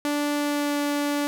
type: tone with pitch glide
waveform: sawtooth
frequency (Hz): 292.1 to 289.6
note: D4 to D4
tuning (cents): -9 to -24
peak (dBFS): -19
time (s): 0.05-1.27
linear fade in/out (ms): 0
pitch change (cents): -15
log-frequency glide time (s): 0.35-0.79
effects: none